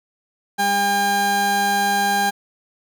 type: tone pair together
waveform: 30% pulse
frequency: 201.1 / 804.4 Hz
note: G3 / G5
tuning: +44 / +44 cents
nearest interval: 2 octaves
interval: 2400 cents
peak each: -24 / -15 dBFS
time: 0.58-2.31 s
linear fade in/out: 20 ms
effects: none